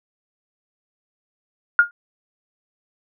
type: tone with exponential decay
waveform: sine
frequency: 1421 Hz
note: F6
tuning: 30 cents sharp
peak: -5 dBFS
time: 1.79-1.91 s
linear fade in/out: 1 ms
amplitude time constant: 24 ms
effects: none